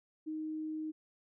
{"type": "tone", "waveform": "sine", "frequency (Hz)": 311.8, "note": "D#4", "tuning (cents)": 4, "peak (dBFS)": -36, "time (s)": [0.26, 0.92], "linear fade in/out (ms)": 20, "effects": []}